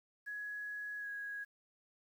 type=tone with pitch glide; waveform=sine; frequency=1677 to 1655.8 Hz; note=G#6 to G#6; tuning=+16 to -6 cents; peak=-40 dBFS; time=0.26-1.45 s; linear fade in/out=20 ms; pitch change=-22 cents; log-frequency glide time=0.98-1.08 s; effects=11-bit